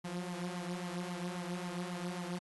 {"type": "tone with flanger", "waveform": "sawtooth", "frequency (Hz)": 177.3, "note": "F3", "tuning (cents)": 26, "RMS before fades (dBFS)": -40, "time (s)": [0.04, 2.39], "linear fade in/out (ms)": 10, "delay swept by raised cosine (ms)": [0.95, 5.45], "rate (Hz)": 3.7, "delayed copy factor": 0.6, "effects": ["AAC 32 kbps"]}